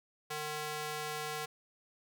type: tone with high-pass filter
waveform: square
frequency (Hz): 151.9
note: D#3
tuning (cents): -41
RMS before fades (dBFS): -39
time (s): 0.3-1.46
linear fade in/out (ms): 10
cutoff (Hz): 550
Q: 0.59
effects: none